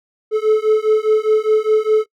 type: beating tone pair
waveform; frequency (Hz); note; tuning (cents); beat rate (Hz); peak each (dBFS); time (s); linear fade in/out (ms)
triangle; 430.2 / 435.1; A4 / A4; -39 / -19; 4.9; -13; 0.31-2.06; 50
effects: noise-tail reverb RT60 0.1 s tail -25 dB re dry